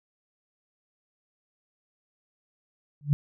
sine tone with exponential growth, 145.2 Hz, D3, 19 cents flat, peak -14 dBFS, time 3.01-3.13 s, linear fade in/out 0 ms, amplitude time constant 25 ms, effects none

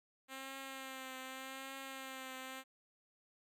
5% pulse tone with vibrato, 265 Hz, C4, 22 cents sharp, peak -34 dBFS, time 0.28-2.64 s, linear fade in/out 50 ms, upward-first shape triangle, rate 0.84 Hz, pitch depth 35 cents each way, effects none

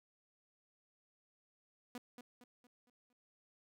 sawtooth tone with echo, 245.2 Hz, B3, 12 cents flat, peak -40 dBFS, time 1.95-1.98 s, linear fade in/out 2 ms, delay 230 ms, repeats 5, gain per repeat -7 dB, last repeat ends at 3.13 s, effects none

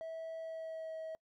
triangle tone with pitch glide, 650 to 640.7 Hz, E5 to E5, -24 to -49 cents, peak -38 dBFS, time 0.01-1.15 s, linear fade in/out 0 ms, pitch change -25 cents, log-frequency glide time 0.4-0.95 s, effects noise-tail reverb RT60 0.1 s tail -26 dB re dry + tanh soft clip ceiling -34 dBFS

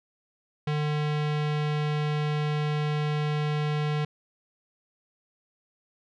square tone with low-pass filter, 150 Hz, D3, 37 cents sharp, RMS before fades -27 dBFS, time 0.67-4.05 s, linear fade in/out 5 ms, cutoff 3400 Hz, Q 1.2, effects none

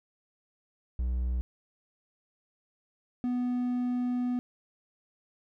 triangle tone pair in turn, 61.74 / 247 Hz, B1 / B3, 0 / 0 cents, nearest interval 2 octaves, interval 2400 cents, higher second, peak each -25 dBFS, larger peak neither, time 0.99-1.41 / 3.24-4.39 s, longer second, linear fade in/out 0 ms, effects none

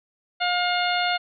harmonic tone, 712 Hz, F5, 33 cents sharp, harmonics 1 / 2 / 3 / 4 / 5 / 6, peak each -24 / -27 / -29 / -30 / -31 / -32 dBFS, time 0.4-1.18 s, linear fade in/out 20 ms, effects none

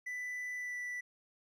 triangle tone with pitch glide, 1988 to 1970.8 Hz, B6 to B6, +11 to -4 cents, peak -36 dBFS, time 0.06-1.01 s, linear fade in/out 10 ms, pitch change -15 cents, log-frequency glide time 0.56-0.76 s, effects none

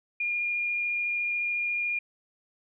sine tone with vibrato, 2419 Hz, D#7, 49 cents flat, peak -26 dBFS, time 0.2-1.99 s, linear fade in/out 5 ms, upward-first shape triangle, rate 14 Hz, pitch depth 9 cents each way, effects none

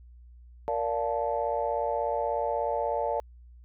sine chord, Bb major seventh, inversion none, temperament just, 466.2 / 582.7 / 699.2 / 874.1 Hz, Bb4 / D5 / F5 / A5, 0 / -14 / +2 / -12 cents, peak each -32 / -30 / -32 / -31 dBFS, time 0.68-3.2 s, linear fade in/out 0 ms, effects tanh soft clip ceiling -15 dBFS + added 60 Hz sine -48 dBFS peak until 3.64 s

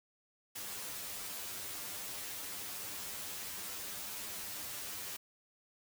white noise with comb filter, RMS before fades -43 dBFS, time 0.55-5.17 s, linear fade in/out 10 ms, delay 10 ms, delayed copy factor +0.7, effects none

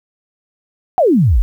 sine exponential sweep, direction down, 792 to 41.43 Hz, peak -8 dBFS, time 0.98-1.42 s, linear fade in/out 0 ms, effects 8-bit

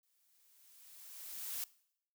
blue noise with exponential growth, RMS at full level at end -39 dBFS, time 0.03-1.64 s, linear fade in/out 1 ms, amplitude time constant 350 ms, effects noise-tail reverb RT60 0.7 s tail -21 dB re dry

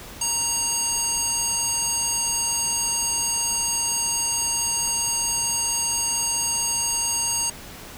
square tone with band-pass filter, 932.3 Hz, A#5, in tune, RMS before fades -24 dBFS, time 0.21-7.5 s, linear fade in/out 5 ms, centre 7600 Hz, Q 3.9, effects pink hiss -40 dBFS RMS until 7.97 s

